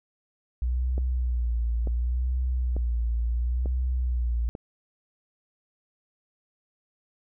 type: tone with vibrato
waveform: sine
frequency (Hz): 60.4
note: B1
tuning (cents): -38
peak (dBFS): -23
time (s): 0.62-4.49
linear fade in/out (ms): 0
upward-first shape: sine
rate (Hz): 0.7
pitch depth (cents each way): 78
type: click train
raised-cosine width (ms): 2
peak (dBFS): -22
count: 5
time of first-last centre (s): 0.98-4.551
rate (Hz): 1.12
effects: none